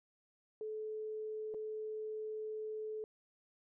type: tone with dropouts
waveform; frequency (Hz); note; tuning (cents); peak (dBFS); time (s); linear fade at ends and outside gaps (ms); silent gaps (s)
sine; 432.4; A4; -30; -39; 0.61-3.04; 1; 1.54-1.545
effects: none